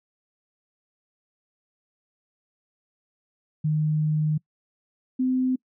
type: tone pair in turn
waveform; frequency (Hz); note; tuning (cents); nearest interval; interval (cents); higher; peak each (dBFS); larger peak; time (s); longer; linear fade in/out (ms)
sine; 153.5 / 256.7; D#3 / C4; -23 / -33; major sixth; 890; second; -20; neither; 3.64-4.38 / 5.19-5.56; first; 10
effects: noise-tail reverb RT60 0.1 s tail -25 dB re dry